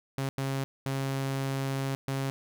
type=tone bursts at uneven times; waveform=sawtooth; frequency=135.6 Hz; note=C#3; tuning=38 cents flat; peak=-25 dBFS; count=4; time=0.18-0.29 / 0.38-0.64 / 0.86-1.95 / 2.08-2.3 s; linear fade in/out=0 ms; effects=none